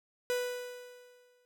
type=tone with exponential decay; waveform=45% pulse; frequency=493.9 Hz; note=B4; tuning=in tune; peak=-28 dBFS; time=0.3-1.45 s; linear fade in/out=0 ms; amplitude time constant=250 ms; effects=none